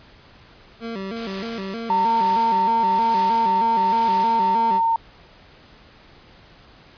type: tone with vibrato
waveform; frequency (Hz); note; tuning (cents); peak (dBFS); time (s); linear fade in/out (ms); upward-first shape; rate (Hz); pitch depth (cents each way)
25% pulse; 210.6; G#3; +24; -24; 0.8-4.81; 50; square; 3.2; 150
type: noise with tremolo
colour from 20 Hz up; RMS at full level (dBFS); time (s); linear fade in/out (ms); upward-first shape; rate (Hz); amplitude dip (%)
white; -32; 1.16-4.56; 5; triangle; 1.1; 80
type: tone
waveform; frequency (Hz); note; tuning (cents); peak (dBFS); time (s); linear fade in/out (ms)
sine; 912; A#5; -38; -16; 1.9-4.96; 2
effects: pink hiss -49 dBFS RMS until 6.97 s + resampled to 11025 Hz